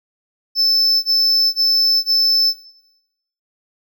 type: tone bursts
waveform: triangle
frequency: 5270 Hz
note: E8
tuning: 1 cent flat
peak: -11 dBFS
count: 4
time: 0.55-2.536 s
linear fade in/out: 50 ms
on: 480 ms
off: 22 ms
effects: noise-tail reverb RT60 0.9 s tail -17 dB re dry